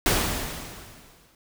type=noise with exponential decay; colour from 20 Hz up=pink; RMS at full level=-20 dBFS; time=0.06-1.35 s; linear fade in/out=1 ms; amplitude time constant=280 ms; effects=none